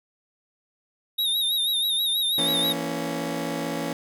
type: tone with vibrato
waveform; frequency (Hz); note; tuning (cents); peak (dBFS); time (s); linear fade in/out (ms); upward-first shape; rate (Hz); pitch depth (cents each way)
square; 3730; A#7; 0; -22; 1.18-2.73; 10; sine; 6.2; 68
type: chord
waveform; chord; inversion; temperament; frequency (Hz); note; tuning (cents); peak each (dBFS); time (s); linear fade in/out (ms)
20% pulse; A# diminished; second; just; 167.82 / 233.1 / 279.7; E3 / A#3 / C#4; +31 / 0 / +16; -27 / -28 / -25; 2.38-3.93; 2
effects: none